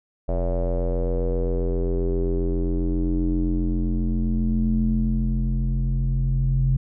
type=tone with low-pass filter sweep; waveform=square; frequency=43.76 Hz; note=F1; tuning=4 cents sharp; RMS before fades=-22 dBFS; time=0.28-6.77 s; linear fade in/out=10 ms; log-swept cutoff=610 to 140 Hz; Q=6; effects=none